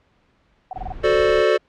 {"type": "tone bursts", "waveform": "sine", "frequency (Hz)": 746, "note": "F#5", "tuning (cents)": 14, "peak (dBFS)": -26, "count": 5, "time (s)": [0.71, 0.923], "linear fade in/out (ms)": 2, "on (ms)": 21, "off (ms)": 27}
{"type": "noise", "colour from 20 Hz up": "brown", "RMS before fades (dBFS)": -34, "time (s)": [0.73, 1.45], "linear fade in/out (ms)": 50}
{"type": "chord", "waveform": "square", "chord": "D dominant seventh", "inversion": "first", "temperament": "equal", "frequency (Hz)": [370, 440, 523.3, 587.3], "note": ["F#4", "A4", "C5", "D5"], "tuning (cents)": [0, 0, 0, 0], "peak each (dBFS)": [-21, -19, -24, -20], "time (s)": [1.03, 1.58], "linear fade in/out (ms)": 20}
{"effects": ["pink hiss -61 dBFS RMS until 1.68 s", "low-pass 3000 Hz 12 dB/octave"]}